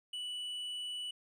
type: tone with hard clipping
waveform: sine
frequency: 2960 Hz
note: F#7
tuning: in tune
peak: -39 dBFS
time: 0.13-1.11 s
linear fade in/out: 5 ms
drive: 4 dB
effects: none